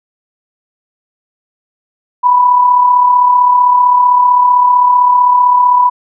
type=tone with amplitude modulation; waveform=sine; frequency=987.8 Hz; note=B5; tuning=in tune; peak=-3 dBFS; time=2.23-5.9 s; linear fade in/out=20 ms; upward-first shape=sine; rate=35.6 Hz; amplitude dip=45%; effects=none